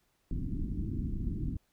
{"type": "low-pass noise", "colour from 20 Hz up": "pink", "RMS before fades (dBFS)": -34, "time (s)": [0.31, 1.57], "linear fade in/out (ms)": 2, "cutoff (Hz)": 310, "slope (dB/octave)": 48, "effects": ["pink hiss -74 dBFS RMS until 1.72 s"]}